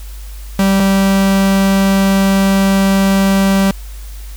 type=tone pair in turn; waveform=45% pulse; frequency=194.6 / 194.6 Hz; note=G3 / G3; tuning=-12 / -12 cents; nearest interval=unison; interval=0 cents; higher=neither; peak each=-9 dBFS; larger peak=neither; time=0.59-0.8 / 0.8-3.71 s; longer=second; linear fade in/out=2 ms; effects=added 50 Hz sine -26 dBFS peak until 4.36 s + white hiss -40 dBFS RMS until 4.36 s